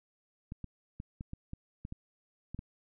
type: clicks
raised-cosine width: 5 ms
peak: -28 dBFS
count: 10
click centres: 0.521 / 0.643 / 1.001 / 1.209 / 1.334 / 1.534 / 1.851 / 1.924 / 2.546 / 2.591 s
effects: none